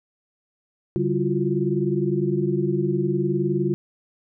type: tone cluster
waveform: sine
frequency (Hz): 142.3 / 193.1 / 341 / 360.6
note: C#3 / G3 / F4 / F#4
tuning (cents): +46 / -26 / -41 / -45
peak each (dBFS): -25 / -26 / -25 / -25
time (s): 0.96-3.74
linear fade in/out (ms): 0
effects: none